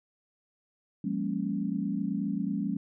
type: chord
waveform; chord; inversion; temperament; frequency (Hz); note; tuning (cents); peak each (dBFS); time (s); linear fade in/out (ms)
sine; Bb minor seventh; second; equal with one note detuned; 174.61 / 202.4 / 233.1 / 277.2; F3 / Ab3 / Bb3 / Db4; 0 / -44 / 0 / 0; -35 / -31 / -36 / -34; 1.04-2.77; 5
effects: none